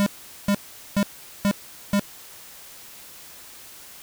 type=tone bursts; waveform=square; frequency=201.6 Hz; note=G3; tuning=49 cents sharp; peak=-18 dBFS; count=5; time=0-1.995 s; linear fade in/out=0 ms; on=63 ms; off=420 ms; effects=white hiss -44 dBFS RMS until 4.02 s